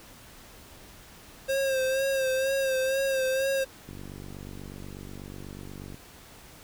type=tone with vibrato; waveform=square; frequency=533 Hz; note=C5; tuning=32 cents sharp; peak=-25 dBFS; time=1.48-3.65 s; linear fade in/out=20 ms; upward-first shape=sine; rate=2.1 Hz; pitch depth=39 cents each way
type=click train; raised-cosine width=3 ms; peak=-29 dBFS; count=100; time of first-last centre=3.89-5.944 s; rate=48.2 Hz
effects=pink hiss -50 dBFS RMS until 6.63 s